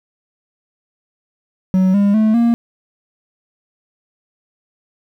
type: tone with pitch steps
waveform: triangle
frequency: 187.1 / 201.7 / 217.4 / 234.4 Hz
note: F#3 / G3 / A3 / A#3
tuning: +20 / +50 / -21 / +10 cents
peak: -8 dBFS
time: 1.74-2.54 s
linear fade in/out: 0 ms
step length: 200 ms
effects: 8-bit